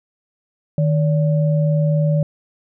sine tone pair together, 153.98 / 574 Hz, D#3 / D5, -18 / -40 cents, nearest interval octave + major seventh, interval 2278 cents, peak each -14 / -23 dBFS, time 0.78-2.23 s, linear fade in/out 2 ms, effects none

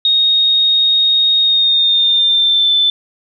sine tone with pitch glide, 3729 to 3526 Hz, A#7 to A7, 0 to +3 cents, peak -9 dBFS, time 0.05-2.9 s, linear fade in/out 2 ms, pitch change -97 cents, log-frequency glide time 1.41-2.74 s, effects none

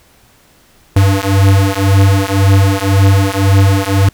square beating tone pair, 96.8 / 98.7 Hz, G2 / G2, -21 / +12 cents, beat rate 1.9 Hz, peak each -11 dBFS, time 0.96-4.09 s, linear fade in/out 5 ms, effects pink hiss -48 dBFS RMS until 4.13 s

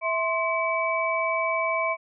sine tone cluster, 654 / 1049 / 2289 Hz, E5 / C6 / D7, -14 / +4 / -45 cents, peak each -27 dBFS, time 0.01-1.97 s, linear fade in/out 50 ms, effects none

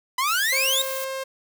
sawtooth exponential sweep, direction up, 987.8 to 3862 Hz, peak -17 dBFS, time 0.18-0.82 s, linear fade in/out 5 ms
blue noise, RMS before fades -33 dBFS, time 0.27-1.05 s, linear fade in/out 10 ms
sawtooth tone, 532 Hz, C5, 29 cents sharp, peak -24 dBFS, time 0.52-1.24 s, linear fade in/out 10 ms
effects none

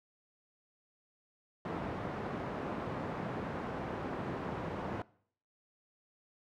pink band-pass noise, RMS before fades -39 dBFS, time 1.65-5.02 s, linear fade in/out 2 ms, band 120 to 1200 Hz, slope 12 dB/octave, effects noise-tail reverb RT60 0.6 s tail -22 dB re dry

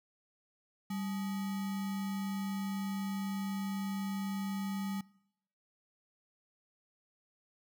sine tone with sample-and-hold, 196 Hz, G3, in tune, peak -34 dBFS, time 0.9-5.01 s, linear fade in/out 5 ms, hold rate 1050 Hz, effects noise-tail reverb RT60 0.8 s tail -23 dB re dry

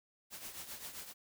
white noise with tremolo, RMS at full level -44 dBFS, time 0.3-1.14 s, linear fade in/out 50 ms, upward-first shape triangle, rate 7.6 Hz, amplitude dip 70%, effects none

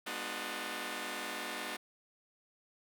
5% pulse chord, G# diminished seventh, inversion none, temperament just, 207.7 / 249.2 / 299 / 358.8 Hz, G#3 / B3 / D4 / F4, 0 / +16 / +31 / +47 cents, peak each -34 / -33 / -32 / -32 dBFS, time 0.06-1.77 s, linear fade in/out 10 ms, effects none

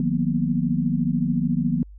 sine chord, B major seventh, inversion first, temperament equal with one note detuned, 155.56 / 180.88 / 233.1 / 246.9 Hz, D#3 / F#3 / A#3 / B3, 0 / -39 / 0 / 0 cents, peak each -25 dBFS, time 0-1.83 s, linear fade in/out 2 ms, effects added 50 Hz sine -40 dBFS peak until 1.98 s

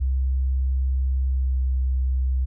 sine tone with pitch glide, 65.5 to 64.64 Hz, C2 to C2, +2 to -20 cents, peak -19 dBFS, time 0-2.46 s, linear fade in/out 20 ms, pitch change -22 cents, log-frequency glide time 1.3-1.56 s, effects none

